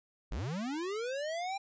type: linear sweep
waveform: square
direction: up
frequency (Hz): 35.1 to 803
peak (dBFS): -35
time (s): 0.31-1.58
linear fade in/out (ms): 10
effects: resampled to 16000 Hz